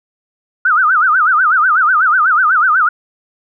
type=tone with vibrato; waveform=sine; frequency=1366 Hz; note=F6; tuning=39 cents flat; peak=-8 dBFS; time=0.65-2.89 s; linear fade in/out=5 ms; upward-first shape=sine; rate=8.1 Hz; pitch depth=220 cents each way; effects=none